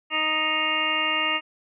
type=harmonic tone; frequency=311.1 Hz; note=D#4; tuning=in tune; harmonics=1 / 2 / 3 / 4 / 6 / 7 / 8 / 9; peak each=-36 / -35 / -33 / -29 / -30 / -29 / -33 / -25 dBFS; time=0.1-1.41 s; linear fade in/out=50 ms; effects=none